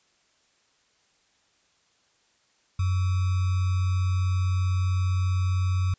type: tone with sample-and-hold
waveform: sine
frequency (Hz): 92.3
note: F#2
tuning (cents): -4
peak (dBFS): -21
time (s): 2.79-5.94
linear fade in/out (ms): 5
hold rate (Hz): 1225
effects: white hiss -66 dBFS RMS until 5.98 s + resampled to 16000 Hz